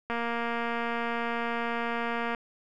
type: click train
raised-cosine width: 0.5 ms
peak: -17 dBFS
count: 527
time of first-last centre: 0.1-2.348 s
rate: 234 Hz
effects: none